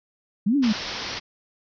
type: exponential two-way sweep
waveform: sine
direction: up then down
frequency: 185 to 297.5 to 203.1 Hz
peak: -17 dBFS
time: 0.46-0.73 s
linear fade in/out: 10 ms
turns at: 0.56 s
type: low-pass noise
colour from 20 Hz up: white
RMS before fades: -32 dBFS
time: 0.62-1.2 s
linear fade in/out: 20 ms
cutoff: 5700 Hz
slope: 96 dB/octave
effects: none